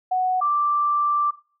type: tone pair in turn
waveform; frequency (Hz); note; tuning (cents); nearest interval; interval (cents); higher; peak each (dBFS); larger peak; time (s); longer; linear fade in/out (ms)
sine; 740 / 1174.7; F#5 / D6; 0 / 0; minor sixth; 800; second; -18; neither; 0.11-0.41 / 0.41-1.31; second; 10
effects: noise-tail reverb RT60 0.4 s tail -18 dB re dry